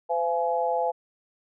sine tone cluster, 510 / 681 / 842 Hz, C5 / F5 / G#5, -44 / -44 / +24 cents, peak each -27 dBFS, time 0.09-0.92 s, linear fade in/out 20 ms, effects none

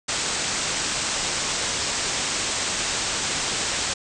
white low-pass noise, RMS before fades -26 dBFS, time 0.08-3.94 s, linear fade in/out 10 ms, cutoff 8400 Hz, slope 96 dB/octave, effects none

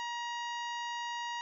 harmonic tone, 950 Hz, A#5, 33 cents sharp, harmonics 1 / 2 / 3 / 4 / 5 / 6 / 7, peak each -37 / -42 / -45 / -49 / -54 / -56 / -54 dBFS, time 0-1.41 s, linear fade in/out 0 ms, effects none

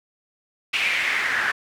pink noise with band-pass filter sweep, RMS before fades -23 dBFS, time 0.73-1.52 s, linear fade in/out 10 ms, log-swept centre 2600 to 1600 Hz, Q 5.4, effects none

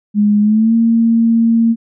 sine tone with pitch glide, 207.7 to 229.1 Hz, G#3 to A#3, 0 to -30 cents, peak -8 dBFS, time 0.14-1.76 s, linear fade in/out 50 ms, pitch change +170 cents, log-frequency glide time 0.41-0.74 s, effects none

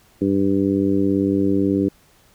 harmonic tone, 98.1 Hz, G2, 2 cents sharp, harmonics 1 / 2 / 3 / 4 / 5, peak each -28 / -22 / -18 / -23 / -28 dBFS, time 0.21-1.89 s, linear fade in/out 10 ms, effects pink hiss -55 dBFS RMS until 2.34 s

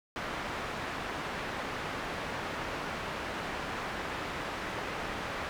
white low-pass noise, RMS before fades -37 dBFS, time 0.16-5.49 s, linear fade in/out 0 ms, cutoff 1700 Hz, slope 12 dB/octave, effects none

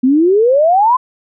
sine exponential sweep, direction up, 246.9 to 1046 Hz, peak -7 dBFS, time 0.03-0.97 s, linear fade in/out 10 ms, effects none

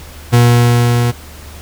40% pulse tone with level ramp, 120 Hz, B2, 49 cents flat, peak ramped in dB -4 to -10 dBFS, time 0.32-1.12 s, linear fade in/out 20 ms, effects added 75 Hz sine -33 dBFS peak until 1.61 s + pink hiss -36 dBFS RMS until 1.61 s

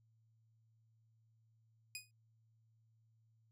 15% pulse tone with exponential decay, 2489 Hz, D#7, in tune, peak -34 dBFS, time 1.95-2.11 s, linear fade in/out 1 ms, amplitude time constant 33 ms, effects added 112 Hz sine -70 dBFS peak until 3.51 s

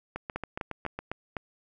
two click trains, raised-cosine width 0.5 ms, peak -17 / -19 dBFS, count 5 / 7, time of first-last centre 0.36-1.368 / 0.16-0.99 s, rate 3.97 / 7.23 Hz, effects none

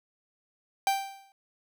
45% pulse tone with exponential decay, 784 Hz, G5, in tune, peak -21 dBFS, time 0.87-1.32 s, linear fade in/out 1 ms, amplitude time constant 96 ms, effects none

